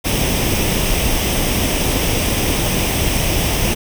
pink noise with comb filter, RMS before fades -17 dBFS, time 0.04-3.75 s, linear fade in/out 20 ms, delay 0.35 ms, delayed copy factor +0.55, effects none

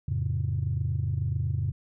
sine chord, F augmented, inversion none, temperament just, 87.31 / 109.13 / 136.42 Hz, F2 / A2 / C#3, 0 / -14 / -27 cents, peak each -29 dBFS, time 0.08-1.72 s, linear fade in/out 5 ms, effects tanh soft clip ceiling -18 dBFS

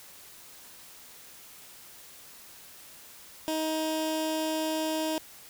15% pulse tone with notch filter, 315 Hz, D#4, 21 cents sharp, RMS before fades -30 dBFS, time 3.48-5.18 s, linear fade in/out 0 ms, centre 1300 Hz, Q 1.6, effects white hiss -50 dBFS RMS until 5.49 s

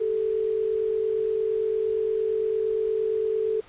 sine tone pair together, 391.3 / 440 Hz, G4 / A4, -3 / 0 cents, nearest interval major second, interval 203 cents, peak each -29 / -23 dBFS, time 0-3.61 s, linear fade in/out 10 ms, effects pink hiss -52 dBFS RMS until 3.68 s + resampled to 8000 Hz

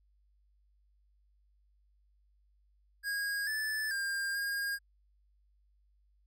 square tone with pitch steps, 1637 / 1745 / 1603 / 1622 Hz, G#6 / A6 / G6 / G#6, -25 / -15 / +38 / -41 cents, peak -33 dBFS, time 3.03-4.79 s, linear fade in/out 50 ms, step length 440 ms, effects added 50 Hz sine -66 dBFS peak until 6.26 s

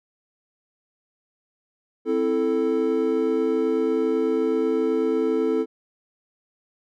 triangle chord, A minor, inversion first, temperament equal, 261.6 / 329.6 / 440 Hz, C4 / E4 / A4, 0 / 0 / 0 cents, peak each -24 / -23 / -20 dBFS, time 2.05-5.66 s, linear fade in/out 50 ms, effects none

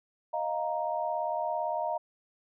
sine chord, Eb suspended second, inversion none, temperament just, 622.3 / 700 / 933.4 Hz, Eb5 / F5 / Bb5, 0 / +4 / +2 cents, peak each -33 dBFS, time 0.33-1.98 s, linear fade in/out 10 ms, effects none

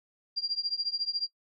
sine tone with tremolo, 4768 Hz, D8, 25 cents sharp, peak -25 dBFS, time 0.36-1.28 s, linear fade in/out 20 ms, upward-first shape triangle, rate 14 Hz, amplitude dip 100%, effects noise-tail reverb RT60 0.1 s tail -23 dB re dry

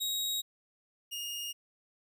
sawtooth tone pair in turn, 3798 / 2845 Hz, A#7 / F7, +32 / +31 cents, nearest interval perfect fourth, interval 501 cents, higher first, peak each -28 / -33 dBFS, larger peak first, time 0-0.42 / 1.11-1.53 s, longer neither, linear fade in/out 20 ms, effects none

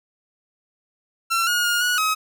sawtooth tone with pitch steps, 1354 / 1438 / 1425 / 1461 / 1272 Hz, E6 / F#6 / F6 / F#6 / D#6, +46 / -50 / +34 / -22 / +38 cents, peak -15 dBFS, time 1.3-2.15 s, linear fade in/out 20 ms, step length 170 ms, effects none

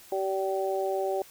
harmonic tone, 192.3 Hz, G3, 33 cents flat, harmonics 2 / 3 / 4, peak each -29 / -31 / -32 dBFS, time 0.12-1.22 s, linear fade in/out 2 ms, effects white hiss -52 dBFS RMS until 1.3 s

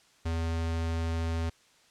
square tone, 82.41 Hz, E2, in tune, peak -29 dBFS, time 0.25-1.5 s, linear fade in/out 10 ms, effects white hiss -62 dBFS RMS until 1.9 s + low-pass 7000 Hz 12 dB/octave

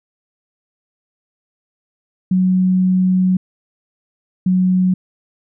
sine tone pair in turn, 185 / 184.25 Hz, F#3 / F#3, 0 / -7 cents, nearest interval unison, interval 7 cents, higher first, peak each -11 dBFS, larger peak neither, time 2.31-3.37 / 4.46-4.94 s, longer first, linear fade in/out 5 ms, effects none

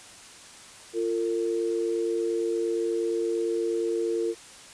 sine tone pair together, 345.7 / 454.3 Hz, F4 / A#4, -18 / -45 cents, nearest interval perfect fourth, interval 473 cents, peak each -27 dBFS, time 0.93-4.35 s, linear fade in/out 50 ms, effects white hiss -47 dBFS RMS until 4.73 s + resampled to 22050 Hz

